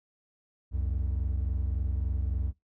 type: tone pair together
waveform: triangle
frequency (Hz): 64.2 / 87.75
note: C2 / F2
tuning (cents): -32 / +9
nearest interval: perfect fourth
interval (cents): 541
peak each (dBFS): -26 / -30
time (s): 0.71-2.53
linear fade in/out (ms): 50
effects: noise-tail reverb RT60 0.2 s tail -23 dB re dry + tanh soft clip ceiling -18 dBFS